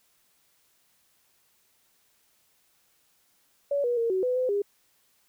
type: tone with pitch steps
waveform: sine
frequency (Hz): 567 / 483.3 / 462.4 / 375.6 / 501 / 509 / 405.2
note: C#5 / B4 / A#4 / F#4 / B4 / C5 / G#4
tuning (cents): +39 / -38 / -14 / +26 / +25 / -48 / -43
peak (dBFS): -23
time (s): 3.71-4.62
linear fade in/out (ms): 5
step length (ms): 130
effects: white hiss -67 dBFS RMS until 5.28 s